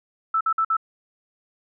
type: tone bursts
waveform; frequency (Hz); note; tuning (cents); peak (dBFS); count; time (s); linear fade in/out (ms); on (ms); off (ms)
sine; 1318.5; E6; 0; -18; 4; 0.34-0.768; 5; 68; 52
effects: none